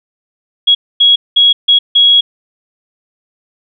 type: tone bursts at uneven times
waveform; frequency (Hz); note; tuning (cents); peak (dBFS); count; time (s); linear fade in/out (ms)
sine; 3322; G#7; 0; -4; 5; 0.67-0.75 / 1-1.16 / 1.36-1.53 / 1.68-1.79 / 1.95-2.21; 10
effects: none